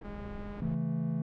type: noise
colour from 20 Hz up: brown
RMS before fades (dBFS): -43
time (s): 0.01-0.75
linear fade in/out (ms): 5
type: tone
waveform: sawtooth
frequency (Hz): 204.5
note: G#3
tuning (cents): -26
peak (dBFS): -37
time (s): 0.04-0.61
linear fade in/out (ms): 10
type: chord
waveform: triangle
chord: A major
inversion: first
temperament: just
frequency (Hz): 137.5 / 165 / 220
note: C#3 / E3 / A3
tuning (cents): -14 / +2 / 0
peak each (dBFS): -34 / -30 / -33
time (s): 0.62-1.22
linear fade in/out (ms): 2
effects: low-pass 2000 Hz 12 dB/octave